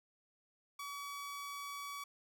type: tone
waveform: sawtooth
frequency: 1138 Hz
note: C#6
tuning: 45 cents sharp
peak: -39 dBFS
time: 0.79-2.04 s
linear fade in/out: 5 ms
effects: none